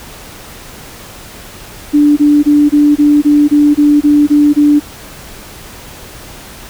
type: tone bursts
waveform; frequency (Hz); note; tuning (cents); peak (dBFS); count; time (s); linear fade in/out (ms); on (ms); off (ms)
sine; 293.7; D4; 0; -4; 11; 1.93-4.8; 20; 240; 23
effects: pink hiss -32 dBFS RMS until 6.69 s